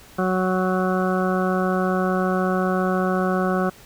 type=harmonic tone; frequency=185.4 Hz; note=F#3; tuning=4 cents sharp; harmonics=1 / 2 / 3 / 4 / 6 / 7 / 8; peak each=-22 / -25 / -27 / -28 / -30 / -30 / -31 dBFS; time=0.18-3.7 s; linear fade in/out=10 ms; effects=pink hiss -47 dBFS RMS until 3.85 s